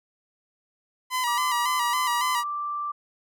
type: tone with vibrato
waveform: sawtooth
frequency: 987.8 Hz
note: B5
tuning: in tune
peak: -20 dBFS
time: 1.1-2.44 s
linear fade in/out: 50 ms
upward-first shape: square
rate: 3.6 Hz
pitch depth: 51 cents each way
type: tone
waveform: sine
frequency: 1174.7 Hz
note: D6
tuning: in tune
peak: -27 dBFS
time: 1.27-2.92 s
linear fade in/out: 10 ms
effects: none